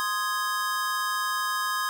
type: chord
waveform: square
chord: Ab major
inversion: first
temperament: equal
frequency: 1046.5 / 1244.5 / 1661.2 Hz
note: C6 / Eb6 / Ab6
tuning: 0 / 0 / 0 cents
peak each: -31 dBFS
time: 0-1.89 s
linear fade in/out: 0 ms
effects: none